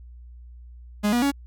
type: tone with pitch steps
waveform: 45% pulse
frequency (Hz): 207.7 / 241.4 / 280.5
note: G#3 / B3 / C#4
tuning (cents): 0 / -39 / +21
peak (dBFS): -19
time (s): 1.03-1.318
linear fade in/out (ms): 20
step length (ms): 96
effects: added 60 Hz sine -41 dBFS peak until 1.46 s